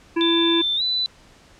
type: harmonic tone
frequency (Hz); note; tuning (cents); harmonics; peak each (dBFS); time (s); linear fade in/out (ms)
334.6; E4; +26; 1 / 3 / 5 / 7 / 8; -18 / -28 / -32 / -35 / -36; 0.16-0.62; 10
type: tone with pitch glide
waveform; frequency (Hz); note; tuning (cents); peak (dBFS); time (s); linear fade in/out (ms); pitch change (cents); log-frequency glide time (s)
sine; 3553 to 3988; A7 to B7; +16 to +16; -19; 0.21-1.06; 0; +200; 0.76-0.82
effects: pink hiss -51 dBFS RMS until 1.59 s + low-pass 7000 Hz 12 dB/octave